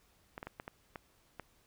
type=clicks; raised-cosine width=0.5 ms; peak=-27 dBFS; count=7; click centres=0.379 / 0.429 / 0.47 / 0.599 / 0.679 / 0.958 / 1.397 s; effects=pink hiss -69 dBFS RMS until 1.66 s